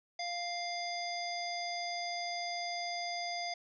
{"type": "harmonic tone", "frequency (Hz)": 698.5, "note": "F5", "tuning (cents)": 0, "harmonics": [1, 3, 5, 7, 9], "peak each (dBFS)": [-38, -42, -48, -41, -51], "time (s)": [0.19, 3.54], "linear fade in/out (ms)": 5, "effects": []}